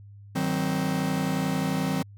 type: chord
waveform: 45% pulse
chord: C diminished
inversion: first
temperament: just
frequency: 156.98 / 188.37 / 261.6 Hz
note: Eb3 / Gb3 / C4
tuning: +16 / +31 / 0 cents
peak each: -29 dBFS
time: 0.35-2.03 s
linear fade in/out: 10 ms
effects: added 101 Hz sine -44 dBFS peak until 2.17 s